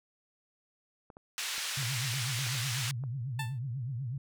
clicks, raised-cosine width 1 ms, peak -35 dBFS, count 9, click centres 1.102 / 1.169 / 1.581 / 1.828 / 2.138 / 2.389 / 2.467 / 2.553 / 3.038 s
pink band-pass noise, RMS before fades -36 dBFS, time 1.38-2.91 s, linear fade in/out 0 ms, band 2000 to 8600 Hz, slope 12 dB/octave
sine tone with vibrato, 126.5 Hz, B2, 42 cents sharp, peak -33 dBFS, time 1.77-4.18 s, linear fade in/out 5 ms, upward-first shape triangle, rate 8.1 Hz, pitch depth 230 cents each way
15% pulse tone with exponential decay, 885 Hz, A5, 10 cents sharp, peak -26 dBFS, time 3.39-3.59 s, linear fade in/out 5 ms, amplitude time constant 42 ms
effects none

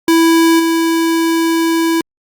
square tone with level steps, 329.6 Hz, E4, in tune, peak -8 / -12 dBFS, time 0.08-2.01 s, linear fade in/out 2 ms, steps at 0.59 s, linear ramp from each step 10 ms, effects Opus 48 kbps

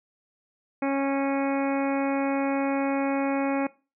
harmonic tone, 275.1 Hz, C#4, 13 cents flat, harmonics 1 / 2 / 3 / 4 / 5 / 6 / 7 / 8 / 9, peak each -25 / -29 / -32 / -38 / -39 / -42 / -43 / -38 / -41 dBFS, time 0.82-3.67 s, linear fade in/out 5 ms, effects noise-tail reverb RT60 0.3 s tail -20 dB re dry

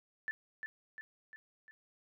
sine tone with echo, 1760 Hz, A6, in tune, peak -34 dBFS, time 0.28-0.31 s, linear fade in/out 0 ms, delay 350 ms, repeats 4, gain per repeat -5 dB, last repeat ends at 1.71 s, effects none

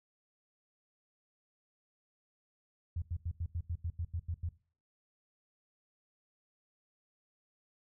sine tone bursts, 84.8 Hz, E2, 50 cents sharp, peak -33 dBFS, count 11, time 2.96-4.49 s, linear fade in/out 5 ms, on 60 ms, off 87 ms, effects noise-tail reverb RT60 0.4 s tail -17 dB re dry

